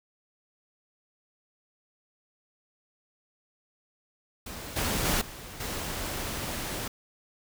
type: noise with level steps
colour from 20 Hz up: pink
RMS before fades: -40 / -29 / -26 / -43 / -34 dBFS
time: 4.46-6.88 s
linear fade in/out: 5 ms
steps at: 4.76 / 5.05 / 5.21 / 5.6 s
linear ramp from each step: 5 ms
effects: none